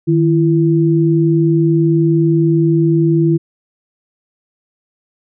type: tone pair together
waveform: sine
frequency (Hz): 155.5 / 335.1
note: D#3 / E4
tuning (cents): -1 / +29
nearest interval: octave + minor second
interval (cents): 1330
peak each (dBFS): -12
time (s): 0.07-3.38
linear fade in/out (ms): 20
effects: none